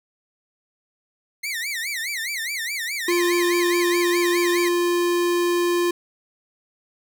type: tone with vibrato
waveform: sawtooth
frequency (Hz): 2042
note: C7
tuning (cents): -43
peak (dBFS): -22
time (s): 1.43-4.69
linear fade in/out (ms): 10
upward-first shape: sine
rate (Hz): 4.8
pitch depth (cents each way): 240
type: tone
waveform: square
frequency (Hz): 349.2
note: F4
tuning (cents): 0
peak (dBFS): -19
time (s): 3.08-5.91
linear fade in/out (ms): 5
effects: none